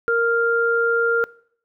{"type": "tone pair together", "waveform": "sine", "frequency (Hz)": [464.7, 1396.9], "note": ["A#4", "F6"], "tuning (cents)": [-5, 0], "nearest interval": "octave + perfect fifth", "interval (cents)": 1905, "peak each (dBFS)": -19, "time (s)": [0.08, 1.24], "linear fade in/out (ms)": 0, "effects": ["noise-tail reverb RT60 0.6 s tail -22 dB re dry"]}